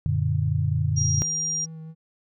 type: chord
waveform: sine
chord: Gb augmented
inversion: none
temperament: equal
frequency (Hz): 92.5 / 116.54 / 146.83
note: Gb2 / Bb2 / D3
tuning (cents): 0 / 0 / 0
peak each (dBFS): -25 / -26 / -24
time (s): 0.06-1.22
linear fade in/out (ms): 0
type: tone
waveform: sine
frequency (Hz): 5700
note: F8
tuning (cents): +34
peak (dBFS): -24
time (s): 0.96-1.66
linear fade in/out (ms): 20
type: tone with vibrato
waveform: triangle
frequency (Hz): 160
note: D#3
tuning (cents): +49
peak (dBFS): -34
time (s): 1.19-1.95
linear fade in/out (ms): 50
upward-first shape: sine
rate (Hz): 4.4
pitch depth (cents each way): 14
effects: none